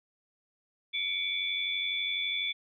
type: tone cluster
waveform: sine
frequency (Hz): 2247 / 2339 / 3464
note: C#7 / D7 / A7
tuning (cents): +23 / -8 / -28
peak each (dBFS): -35 / -37 / -31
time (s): 0.93-2.53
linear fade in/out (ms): 20
effects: none